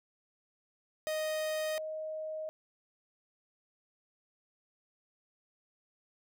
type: tone pair in turn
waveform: 45% pulse / sine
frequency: 622.3 / 625.6 Hz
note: D#5 / D#5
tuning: 0 / +9 cents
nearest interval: unison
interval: 9 cents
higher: second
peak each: -32 / -36 dBFS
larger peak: first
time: 1.07-1.78 / 1.78-2.49 s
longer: neither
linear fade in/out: 0 ms
effects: none